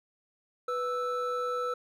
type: tone pair together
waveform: triangle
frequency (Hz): 493.9 / 1317.4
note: B4 / E6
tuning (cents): 0 / -1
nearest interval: octave + perfect fourth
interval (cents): 1699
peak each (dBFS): -30 / -30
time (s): 0.68-1.74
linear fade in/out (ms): 5
effects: none